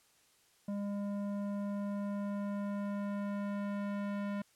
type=tone with low-pass filter sweep; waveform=square; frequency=202.3 Hz; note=G#3; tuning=45 cents flat; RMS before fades=-37 dBFS; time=0.68-4.42 s; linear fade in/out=5 ms; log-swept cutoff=690 to 2100 Hz; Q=0.82; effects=white hiss -68 dBFS RMS until 4.55 s + low-pass 11000 Hz 12 dB/octave